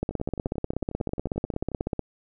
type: two click trains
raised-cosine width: 2 ms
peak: -13 / -23 dBFS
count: 33 / 20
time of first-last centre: 0.03-1.993 / 0.11-1.806 s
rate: 16.3 / 11.2 Hz
effects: none